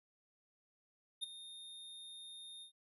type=tone with ADSR envelope; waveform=square; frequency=3665 Hz; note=A#7; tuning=30 cents flat; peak=-36 dBFS; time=1.21-2.72 s; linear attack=24 ms; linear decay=13 ms; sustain=-14 dB; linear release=100 ms; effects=resampled to 32000 Hz